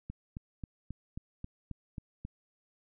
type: click train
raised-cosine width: 5 ms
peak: -27 dBFS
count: 9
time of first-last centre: 0.1-2.251 s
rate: 3.72 Hz
effects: none